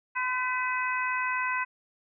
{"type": "harmonic tone with a mistuned harmonic", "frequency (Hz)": 508, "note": "B4", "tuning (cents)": 49, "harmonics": [2, 3, 4, 5], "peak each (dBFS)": [-30, -32, -33, -34], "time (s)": [0.15, 1.65], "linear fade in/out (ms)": 20, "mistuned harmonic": 4, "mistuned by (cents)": -34, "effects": []}